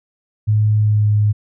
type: tone with pitch glide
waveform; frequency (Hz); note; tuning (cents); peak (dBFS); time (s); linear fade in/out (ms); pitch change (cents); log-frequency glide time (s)
sine; 106.7 to 104.99; G#2 to G#2; +47 to +19; -11; 0.47-1.33; 20; -28; 0.75-1.1
effects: none